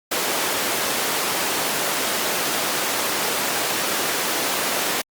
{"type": "high-pass noise", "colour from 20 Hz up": "pink", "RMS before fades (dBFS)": -23, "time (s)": [0.11, 5.02], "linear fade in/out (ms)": 10, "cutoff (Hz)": 350, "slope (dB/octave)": 12, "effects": ["Opus 48 kbps"]}